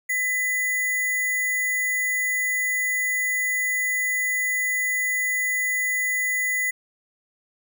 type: tone with sample-and-hold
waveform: sine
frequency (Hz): 2000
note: B6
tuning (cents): +21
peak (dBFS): -21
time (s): 0.09-6.71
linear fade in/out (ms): 10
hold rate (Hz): 8820
effects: none